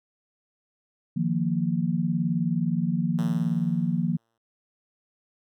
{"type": "chord", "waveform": "sine", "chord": "Eb suspended second", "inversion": "none", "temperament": "equal", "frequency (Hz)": [155.56, 174.61, 233.1], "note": ["Eb3", "F3", "Bb3"], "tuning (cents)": [0, 0, 0], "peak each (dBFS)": [-28, -25, -28], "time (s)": [1.16, 4.17], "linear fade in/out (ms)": 10}
{"type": "tone with exponential decay", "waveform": "5% pulse", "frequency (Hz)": 114.5, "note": "A#2", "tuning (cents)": -31, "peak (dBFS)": -26, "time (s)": [3.18, 4.38], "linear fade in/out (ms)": 5, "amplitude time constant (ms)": 260}
{"effects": []}